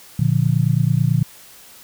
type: chord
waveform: sine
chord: Bb major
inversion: none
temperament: just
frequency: 116.54 / 145.68 / 174.81 Hz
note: Bb2 / D3 / F3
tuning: 0 / -14 / +2 cents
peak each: -18 / -17 / -21 dBFS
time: 0.19-1.23 s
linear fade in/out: 5 ms
effects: white hiss -44 dBFS RMS until 1.83 s